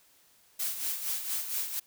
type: noise with tremolo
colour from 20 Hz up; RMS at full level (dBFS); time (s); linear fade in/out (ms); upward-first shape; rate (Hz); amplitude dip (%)
blue; -31; 0.59-1.8; 10; sine; 4.3; 60
effects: white hiss -63 dBFS RMS until 1.86 s